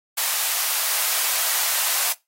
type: high-pass noise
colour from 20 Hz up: white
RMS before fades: -22 dBFS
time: 0.17-2.13 s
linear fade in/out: 10 ms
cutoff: 620 Hz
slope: 24 dB/octave
effects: noise-tail reverb RT60 0.2 s tail -20 dB re dry + AAC 48 kbps